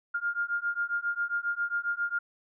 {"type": "beating tone pair", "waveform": "sine", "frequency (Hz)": [1405, 1412.4], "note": ["F6", "F6"], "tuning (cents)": [10, 19], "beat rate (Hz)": 7.4, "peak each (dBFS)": -31, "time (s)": [0.14, 2.19], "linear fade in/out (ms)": 10, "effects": []}